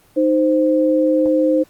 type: tone pair together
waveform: sine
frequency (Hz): 310 / 520.8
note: D#4 / C5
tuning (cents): -6 / -8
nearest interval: major sixth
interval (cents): 898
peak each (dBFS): -15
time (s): 0.16-1.64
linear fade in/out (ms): 20
effects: pink hiss -53 dBFS RMS until 1.69 s + Opus 24 kbps